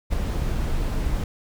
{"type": "noise with ADSR envelope", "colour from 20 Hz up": "brown", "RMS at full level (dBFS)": -19, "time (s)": [0.1, 1.24], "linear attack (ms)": 33, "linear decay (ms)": 4, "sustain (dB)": -5, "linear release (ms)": 3, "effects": []}